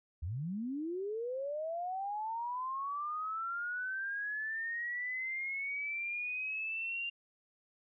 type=linear sweep; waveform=sine; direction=up; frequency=71.1 to 2794 Hz; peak=-35 dBFS; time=0.22-7.1 s; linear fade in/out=10 ms; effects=none